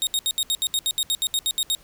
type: tone bursts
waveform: sawtooth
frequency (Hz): 3729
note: A#7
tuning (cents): 0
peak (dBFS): -17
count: 15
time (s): 0.02-1.749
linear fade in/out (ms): 0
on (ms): 49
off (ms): 71
effects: pink hiss -53 dBFS RMS until 1.83 s